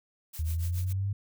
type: noise with tremolo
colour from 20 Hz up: blue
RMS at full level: -41 dBFS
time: 0.33-0.93 s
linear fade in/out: 10 ms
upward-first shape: triangle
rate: 7.1 Hz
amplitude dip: 100%
type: exponential sweep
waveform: sine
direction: up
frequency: 77.78 to 101.5 Hz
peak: -27 dBFS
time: 0.39-1.13 s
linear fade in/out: 5 ms
effects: none